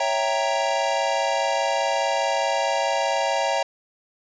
square chord, C# diminished seventh, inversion none, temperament equal, 554.4 / 659.3 / 784 / 932.3 Hz, C#5 / E5 / G5 / Bb5, 0 / 0 / 0 / 0 cents, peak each -27 dBFS, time 0-3.63 s, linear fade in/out 5 ms, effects resampled to 16000 Hz + 8-bit

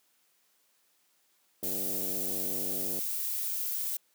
click train, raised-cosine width 2 ms, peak -27 dBFS, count 130, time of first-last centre 1.63-2.989 s, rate 94.9 Hz
violet noise, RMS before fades -33 dBFS, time 1.63-3.97 s, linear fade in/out 5 ms
effects white hiss -70 dBFS RMS until 4.14 s + high-pass 200 Hz 12 dB/octave

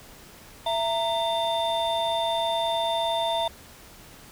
triangle tone cluster, 668 / 924 / 3581 Hz, E5 / A#5 / A7, +23 / -16 / +30 cents, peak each -24 / -25 / -28 dBFS, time 0.66-3.48 s, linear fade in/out 5 ms, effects tanh soft clip ceiling -14 dBFS + pink hiss -48 dBFS RMS until 4.31 s

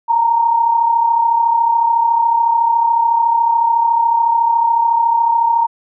sine tone pair together, 897.1 / 931 Hz, A5 / A#5, +33 / -2 cents, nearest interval minor second, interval 65 cents, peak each -19 / -11 dBFS, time 0.08-5.67 s, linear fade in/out 20 ms, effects none

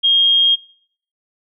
sine tone, 3239 Hz, G#7, 44 cents flat, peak -10 dBFS, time 0.03-0.56 s, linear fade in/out 20 ms, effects noise-tail reverb RT60 0.6 s tail -23 dB re dry

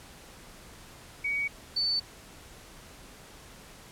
sine tone pair in turn, 2255 / 4510 Hz, C#7 / C#8, +29 / +29 cents, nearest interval octave, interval 1200 cents, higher second, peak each -27 / -25 dBFS, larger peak second, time 1.24-1.48 / 1.76-2 s, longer neither, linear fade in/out 10 ms, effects pink hiss -50 dBFS RMS until 3.91 s + low-pass 12000 Hz 12 dB/octave

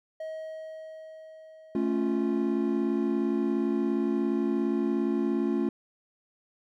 triangle tone with exponential decay, 634 Hz, D#5, 32 cents sharp, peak -31 dBFS, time 0.2-4.02 s, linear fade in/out 5 ms, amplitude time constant 830 ms
triangle chord, A augmented, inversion none, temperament equal, 220 / 277.2 / 349.2 Hz, A3 / C#4 / E#4, 0 / 0 / 0 cents, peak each -27 dBFS, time 1.75-5.69 s, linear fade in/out 2 ms
effects none

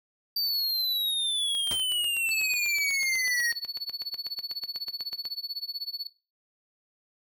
square exponential sweep, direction down, 4662 to 1864.7 Hz, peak -26 dBFS, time 0.36-3.52 s, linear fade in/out 5 ms
click train, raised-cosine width 0.2 ms, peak -25 dBFS, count 31, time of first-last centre 1.55-5.254 s, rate 8.1 Hz
pink noise with exponential decay, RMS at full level -32 dBFS, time 1.71-1.84 s, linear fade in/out 0 ms, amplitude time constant 27 ms
triangle tone with tremolo, 4435 Hz, C#8, in tune, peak -27 dBFS, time 2.31-6.07 s, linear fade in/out 2 ms, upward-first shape sine, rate 16 Hz, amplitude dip 90%
effects noise-tail reverb RT60 0.3 s tail -18 dB re dry

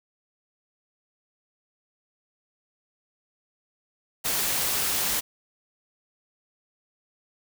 white noise, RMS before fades -26 dBFS, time 4.24-5.21 s, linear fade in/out 20 ms, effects none

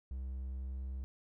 triangle tone with pitch glide, 65 to 65.53 Hz, C2 to C2, -11 to +3 cents, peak -36 dBFS, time 0.11-1.04 s, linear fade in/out 0 ms, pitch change +14 cents, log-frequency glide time 0.42-0.83 s, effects none

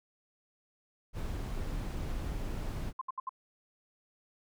brown noise, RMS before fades -36 dBFS, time 1.13-2.93 s, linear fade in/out 50 ms
sine tone bursts, 1046.5 Hz, C6, in tune, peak -33 dBFS, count 4, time 2.99-3.293 s, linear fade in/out 5 ms, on 24 ms, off 69 ms
effects none

